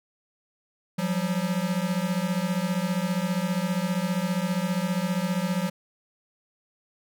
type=beating tone pair; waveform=square; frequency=174.61 / 189.61 Hz; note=F3 / F#3; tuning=0 / +43 cents; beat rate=15 Hz; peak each=-28 dBFS; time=0.98-5.7 s; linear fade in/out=10 ms; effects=none